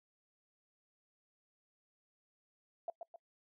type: tone with echo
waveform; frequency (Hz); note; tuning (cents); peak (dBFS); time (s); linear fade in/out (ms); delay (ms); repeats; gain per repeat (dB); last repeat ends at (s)
sine; 675; E5; +41; -36; 2.88-2.9; 2; 130; 2; -6; 3.16
effects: noise-tail reverb RT60 0.1 s tail -25 dB re dry